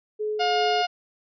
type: tone with tremolo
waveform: sine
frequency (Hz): 425.7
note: G#4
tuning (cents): +43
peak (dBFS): -24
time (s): 0.19-0.83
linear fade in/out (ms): 20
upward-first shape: sine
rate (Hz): 2.8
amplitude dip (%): 30
type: harmonic tone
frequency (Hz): 713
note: F5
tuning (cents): +36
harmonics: 1 / 2 / 3 / 4 / 5 / 6 / 7 / 8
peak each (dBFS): -22 / -31 / -35 / -30 / -38 / -36 / -36 / -46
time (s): 0.39-0.87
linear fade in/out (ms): 20
effects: none